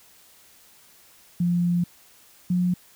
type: tone pair in turn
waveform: sine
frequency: 174.61 / 179.1 Hz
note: F3 / F3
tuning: 0 / +44 cents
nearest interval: unison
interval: 44 cents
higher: second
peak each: -19 dBFS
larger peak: neither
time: 1.4-1.84 / 2.5-2.74 s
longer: first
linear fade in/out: 5 ms
effects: white hiss -54 dBFS RMS until 2.95 s

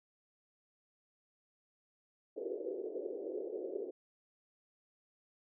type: band-pass noise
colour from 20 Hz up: pink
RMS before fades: -41 dBFS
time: 2.36-3.91 s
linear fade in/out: 10 ms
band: 350 to 510 Hz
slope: 48 dB/octave
effects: none

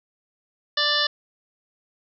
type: harmonic tone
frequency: 589 Hz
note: D5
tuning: 5 cents sharp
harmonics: 1 / 2 / 3 / 5 / 6 / 7 / 8 / 9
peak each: -31 / -29 / -25 / -28 / -25 / -28 / -29 / -29 dBFS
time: 0.77-1.07 s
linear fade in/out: 5 ms
effects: none

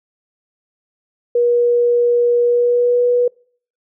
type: tone with pitch glide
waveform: sine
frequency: 480 to 487.8 Hz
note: B4 to B4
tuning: -49 to -21 cents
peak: -11 dBFS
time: 1.35-3.28 s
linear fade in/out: 5 ms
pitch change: +28 cents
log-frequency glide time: 2.42-3.02 s
effects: noise-tail reverb RT60 0.5 s tail -26 dB re dry

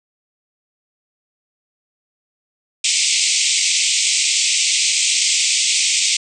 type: band-pass noise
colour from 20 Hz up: white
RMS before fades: -17 dBFS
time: 2.84-6.17 s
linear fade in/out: 5 ms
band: 2100 to 8400 Hz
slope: 96 dB/octave
effects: none

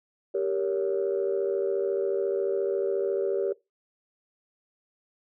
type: chord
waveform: sine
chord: G diminished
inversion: none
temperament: equal with one note detuned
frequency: 392 / 466.2 / 563.7 Hz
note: G4 / Bb4 / Db5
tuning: 0 / 0 / +29 cents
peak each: -26 / -29 / -30 dBFS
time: 0.34-3.53 s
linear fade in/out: 10 ms
effects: noise-tail reverb RT60 0.2 s tail -20 dB re dry + tanh soft clip ceiling -17 dBFS

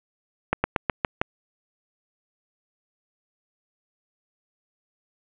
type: slowing click train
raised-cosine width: 0.5 ms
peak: -5 dBFS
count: 6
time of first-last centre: 0.53-1.215 s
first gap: 110 ms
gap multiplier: 1.11
effects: resampled to 8000 Hz + 7-bit

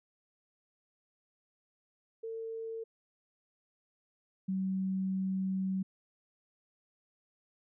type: tone pair in turn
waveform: sine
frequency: 450.8 / 189.87 Hz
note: A4 / F#3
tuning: +42 / +45 cents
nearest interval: octave + minor third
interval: 1497 cents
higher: first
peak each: -37 / -30 dBFS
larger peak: second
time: 2.23-2.84 / 4.48-5.83 s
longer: second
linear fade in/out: 10 ms
effects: none

